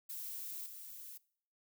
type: noise with level steps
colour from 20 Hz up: violet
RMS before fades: -44 / -50 dBFS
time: 0.09-1.18 s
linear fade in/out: 10 ms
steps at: 0.66 s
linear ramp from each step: 2 ms
effects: noise-tail reverb RT60 0.6 s tail -22 dB re dry